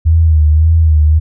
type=tone with vibrato; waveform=sine; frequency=78.9 Hz; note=D#2; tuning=25 cents sharp; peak=-5 dBFS; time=0.05-1.2 s; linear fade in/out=20 ms; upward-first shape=sine; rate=1.8 Hz; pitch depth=66 cents each way; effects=none